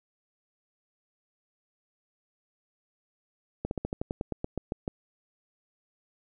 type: slowing click train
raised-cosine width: 2 ms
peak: -17 dBFS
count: 13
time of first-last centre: 3.65-4.879 s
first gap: 61 ms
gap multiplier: 1.09
effects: none